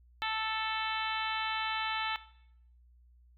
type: harmonic tone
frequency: 440 Hz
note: A4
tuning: in tune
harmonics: 2 / 3 / 4 / 5 / 6 / 7 / 8 / 9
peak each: -36 / -38 / -39 / -40 / -41 / -41 / -42 / -43 dBFS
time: 0.22-2.16 s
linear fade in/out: 0 ms
effects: noise-tail reverb RT60 0.7 s tail -17 dB re dry + added 60 Hz sine -58 dBFS peak until 3.37 s